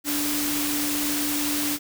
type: tone in noise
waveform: sine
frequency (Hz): 293.2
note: D4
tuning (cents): -3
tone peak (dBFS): -27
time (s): 0.04-1.79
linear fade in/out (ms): 50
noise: white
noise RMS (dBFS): -27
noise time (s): 0.04-1.79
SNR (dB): -3
effects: none